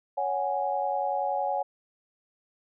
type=chord; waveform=sine; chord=C# suspended fourth; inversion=none; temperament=equal with one note detuned; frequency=558.5 / 740 / 830.6 Hz; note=C#5 / F#5 / G#5; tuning=+13 / 0 / 0 cents; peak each=-31 / -30 / -29 dBFS; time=0.17-1.63 s; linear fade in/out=10 ms; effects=none